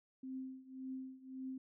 sine tone with tremolo, 261.6 Hz, C4, in tune, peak -40 dBFS, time 0.23-1.58 s, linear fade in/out 5 ms, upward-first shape triangle, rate 1.8 Hz, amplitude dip 90%, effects none

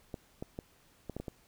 clicks, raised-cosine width 2 ms, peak -25 dBFS, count 7, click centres 0.142 / 0.425 / 0.589 / 1.097 / 1.166 / 1.2 / 1.282 s, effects pink hiss -65 dBFS RMS until 1.47 s

